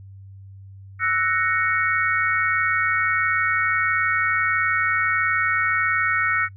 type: chord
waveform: sine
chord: F# dominant seventh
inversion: third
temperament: equal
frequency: 1318.5 / 1480 / 1864.7 / 2217 Hz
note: E6 / F#6 / A#6 / C#7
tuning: 0 / 0 / 0 / 0 cents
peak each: -24 dBFS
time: 0.99-6.49 s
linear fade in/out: 50 ms
effects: noise-tail reverb RT60 0.1 s tail -23 dB re dry + added 97 Hz sine -39 dBFS peak until 6.56 s